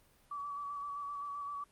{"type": "tone with vibrato", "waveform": "sine", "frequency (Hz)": 1145, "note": "D6", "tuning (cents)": -44, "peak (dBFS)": -38, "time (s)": [0.31, 1.64], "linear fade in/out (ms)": 5, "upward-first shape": "square", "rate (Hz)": 7.7, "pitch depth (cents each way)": 22, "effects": ["pink hiss -67 dBFS RMS until 1.71 s", "Opus 32 kbps"]}